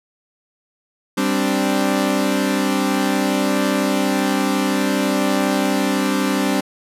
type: chord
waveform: sawtooth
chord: G suspended fourth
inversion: none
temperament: equal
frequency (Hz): 196 / 261.6 / 293.7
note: G3 / C4 / D4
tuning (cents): 0 / 0 / 0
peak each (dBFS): -17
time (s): 1.17-6.61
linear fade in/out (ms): 10
effects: resampled to 32000 Hz